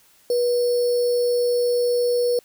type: tone with sample-and-hold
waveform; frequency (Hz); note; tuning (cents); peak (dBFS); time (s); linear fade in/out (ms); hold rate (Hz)
sine; 485.8; B4; -29; -17; 0.3-2.39; 2; 4900
effects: white hiss -56 dBFS RMS until 2.44 s